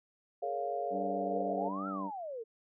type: chord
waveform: sine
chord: Bb minor seventh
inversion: third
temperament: just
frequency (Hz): 419.5 / 466.2 / 559.4 / 699.2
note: Ab4 / Bb4 / Db5 / F5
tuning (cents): +17 / 0 / +16 / +2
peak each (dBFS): -40 / -41 / -39 / -35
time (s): 0.42-1.69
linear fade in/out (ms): 10
type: harmonic tone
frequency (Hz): 97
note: G2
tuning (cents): -18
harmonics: 2 / 3 / 4 / 5 / 6 / 7 / 8 / 9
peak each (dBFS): -40 / -40 / -54 / -52 / -46 / -49 / -52 / -60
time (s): 0.9-2.11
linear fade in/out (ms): 50
type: exponential two-way sweep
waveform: sine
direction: up then down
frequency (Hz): 431.9 to 1385 to 431.9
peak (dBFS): -38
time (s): 1.32-2.44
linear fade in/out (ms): 20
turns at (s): 1.88
effects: none